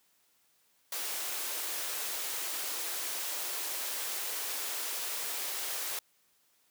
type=high-pass noise; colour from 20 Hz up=white; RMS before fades=-36 dBFS; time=0.92-5.99 s; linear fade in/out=2 ms; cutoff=340 Hz; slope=24 dB/octave; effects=white hiss -70 dBFS RMS until 6.7 s + high-pass 100 Hz 12 dB/octave